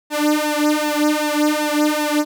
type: tone with flanger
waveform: sawtooth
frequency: 299.8 Hz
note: D4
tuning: 36 cents sharp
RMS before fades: -18 dBFS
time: 0.1-2.25 s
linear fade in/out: 50 ms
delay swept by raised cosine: 1.1 to 3.2 ms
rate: 2.6 Hz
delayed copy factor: +0.95
effects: none